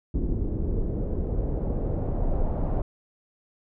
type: noise with low-pass filter sweep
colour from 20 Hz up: brown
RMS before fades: -26 dBFS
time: 0.14-2.82 s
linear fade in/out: 5 ms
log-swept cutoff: 330 to 770 Hz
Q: 1.8
effects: none